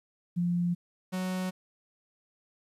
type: tone pair in turn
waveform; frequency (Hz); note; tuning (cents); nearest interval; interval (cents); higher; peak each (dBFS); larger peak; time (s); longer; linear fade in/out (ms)
sine / 45% pulse; 174.61 / 184.99; F3 / F#3; 0 / 0; minor second; 100; second; -25 / -30; first; 0.36-0.75 / 1.12-1.51; neither; 20
effects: resampled to 32000 Hz + 11-bit